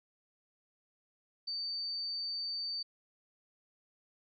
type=tone; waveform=sine; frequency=4588 Hz; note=D8; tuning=41 cents flat; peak=-35 dBFS; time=1.47-2.83 s; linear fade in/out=10 ms; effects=none